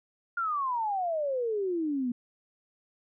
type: exponential sweep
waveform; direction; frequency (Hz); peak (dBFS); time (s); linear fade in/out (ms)
sine; down; 1422 to 236.4; -27; 0.37-2.12; 5
effects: none